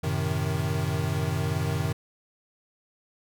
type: chord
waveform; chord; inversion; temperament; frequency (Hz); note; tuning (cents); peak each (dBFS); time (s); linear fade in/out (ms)
square; F# diminished seventh; none; equal; 92.5 / 110 / 130.81 / 155.56; F#2 / A2 / C3 / Eb3; 0 / 0 / 0 / 0; -31 / -34 / -32 / -30; 0.03-1.93; 10
effects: none